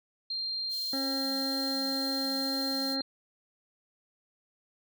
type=tone; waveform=sine; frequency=4186 Hz; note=C8; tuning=in tune; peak=-31 dBFS; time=0.3-3.02 s; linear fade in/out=5 ms
type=high-pass noise; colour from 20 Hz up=white; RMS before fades=-45 dBFS; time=0.69-2.97 s; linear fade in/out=50 ms; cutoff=3100 Hz; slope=96 dB/octave
type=harmonic tone; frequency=270 Hz; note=C#4; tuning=45 cents flat; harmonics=1 / 2 / 3 / 5 / 6 / 7; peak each=-33 / -39 / -43 / -47 / -49 / -50 dBFS; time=0.93-3.01 s; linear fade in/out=2 ms
effects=none